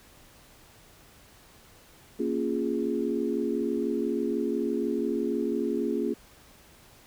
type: chord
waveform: sine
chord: Bb minor seventh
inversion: none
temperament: equal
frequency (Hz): 233.1 / 277.2 / 349.2 / 415.3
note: Bb3 / Db4 / F4 / Ab4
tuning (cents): 0 / 0 / 0 / 0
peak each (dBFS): -31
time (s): 2.19-6.14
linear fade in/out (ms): 10
effects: pink hiss -55 dBFS RMS until 7.06 s